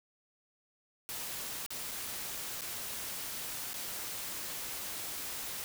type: noise with dropouts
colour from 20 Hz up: white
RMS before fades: -40 dBFS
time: 1.09-5.64 s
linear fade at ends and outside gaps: 0 ms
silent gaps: 1.663-1.705 / 1.912-1.916 / 2.61-2.618 / 3.733-3.741 s
effects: none